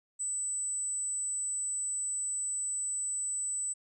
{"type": "tone", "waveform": "sine", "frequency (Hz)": 8000, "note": "B8", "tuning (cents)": 21, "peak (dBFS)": -31, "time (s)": [0.19, 3.74], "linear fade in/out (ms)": 20, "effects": []}